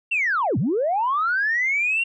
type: linear two-way sweep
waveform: sine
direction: down then up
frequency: 2784 to 100.3 to 2784 Hz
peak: -18 dBFS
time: 0.11-2.04 s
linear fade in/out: 10 ms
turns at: 0.58 s
effects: tanh soft clip ceiling -14 dBFS